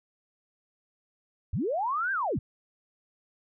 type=linear two-way sweep; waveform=sine; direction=up then down; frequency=58.27 to 1618 to 58.27 Hz; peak=-26 dBFS; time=1.53-2.39 s; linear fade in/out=5 ms; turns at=2.12 s; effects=none